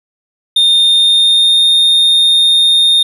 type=tone with pitch glide; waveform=triangle; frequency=3644 to 3665 Hz; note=A#7 to A#7; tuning=-40 to -30 cents; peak=-5 dBFS; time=0.56-3.03 s; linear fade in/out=5 ms; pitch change=+10 cents; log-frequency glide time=0.87-1.66 s; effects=none